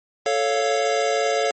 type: chord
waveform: square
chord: A augmented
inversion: none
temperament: equal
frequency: 440 / 554.4 / 698.5 Hz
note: A4 / C#5 / E#5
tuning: 0 / 0 / 0 cents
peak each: -24 dBFS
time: 0.26-1.51 s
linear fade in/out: 2 ms
effects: MP3 32 kbps